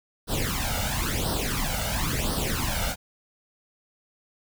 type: noise with flanger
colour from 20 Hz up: pink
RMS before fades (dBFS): -27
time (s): 0.27-2.96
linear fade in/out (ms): 50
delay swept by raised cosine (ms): 0.21 to 1.41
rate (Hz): 0.97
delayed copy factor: +0.8
effects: none